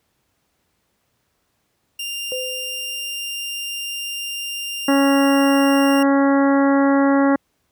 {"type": "tone", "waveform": "sawtooth", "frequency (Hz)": 2794, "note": "F7", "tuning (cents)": 0, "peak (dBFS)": -22, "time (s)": [1.99, 6.03], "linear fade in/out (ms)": 5}
{"type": "tone with exponential decay", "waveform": "sine", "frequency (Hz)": 511, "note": "C5", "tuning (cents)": -41, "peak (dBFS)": -23, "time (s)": [2.32, 3.29], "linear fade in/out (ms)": 0, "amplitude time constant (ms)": 210}
{"type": "harmonic tone", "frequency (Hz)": 276.9, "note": "C#4", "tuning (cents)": -2, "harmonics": [1, 2, 3, 4, 5, 6, 7], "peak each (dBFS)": [-14, -20, -24, -26, -28, -30, -31], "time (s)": [4.88, 7.36], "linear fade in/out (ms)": 5}
{"effects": ["pink hiss -68 dBFS RMS until 7.71 s", "high-pass 60 Hz 12 dB/octave"]}